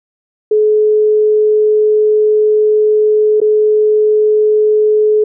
sine tone with dropouts, 426.7 Hz, G#4, 47 cents sharp, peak -7 dBFS, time 0.51-5.24 s, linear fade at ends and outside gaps 5 ms, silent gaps 3.403-3.415 s, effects none

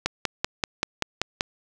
click train, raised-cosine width 0.2 ms, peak -5 dBFS, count 8, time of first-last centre 0.06-1.409 s, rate 5.19 Hz, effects none

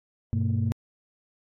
sine tone cluster, 99.1 / 122.4 / 227.7 Hz, G2 / B2 / A#3, +19 / -15 / -40 cents, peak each -24 / -27 / -29 dBFS, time 0.33-0.72 s, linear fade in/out 0 ms, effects tanh soft clip ceiling -16 dBFS + AAC 48 kbps

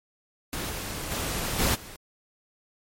pink noise with level steps, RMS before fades -32 / -34 / -30 / -24 / -43 dBFS, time 0.53-1.96 s, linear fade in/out 0 ms, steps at 0.69 / 1.1 / 1.58 / 1.74 s, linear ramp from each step 20 ms, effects MP3 64 kbps

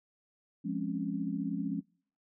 sine chord, Db major seventh, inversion first, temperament equal, 174.61 / 207.7 / 261.6 / 277.2 Hz, F3 / Ab3 / C4 / Db4, 0 / 0 / 0 / 0 cents, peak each -37 / -36 / -40 / -36 dBFS, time 0.64-1.81 s, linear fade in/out 20 ms, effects noise-tail reverb RT60 0.5 s tail -25 dB re dry

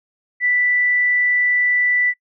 sine tone, 1975 Hz, B6, in tune, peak -14 dBFS, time 0.4-2.14 s, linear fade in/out 50 ms, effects noise-tail reverb RT60 0.1 s tail -25 dB re dry

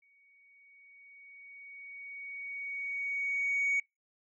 sine tone with exponential growth, 2241 Hz, C#7, 18 cents sharp, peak -24 dBFS, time 0.02-3.8 s, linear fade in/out 5 ms, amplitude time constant 820 ms, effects noise-tail reverb RT60 0.2 s tail -24 dB re dry + tanh soft clip ceiling -24 dBFS

